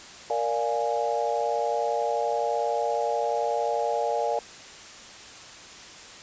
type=chord; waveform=sine; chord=Bb dominant seventh; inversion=none; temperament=equal; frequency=466.2 / 587.3 / 698.5 / 830.6 Hz; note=Bb4 / D5 / F5 / Ab5; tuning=0 / 0 / 0 / 0 cents; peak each=-29 dBFS; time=0.3-4.39 s; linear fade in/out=2 ms; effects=white hiss -44 dBFS RMS until 6.22 s + resampled to 16000 Hz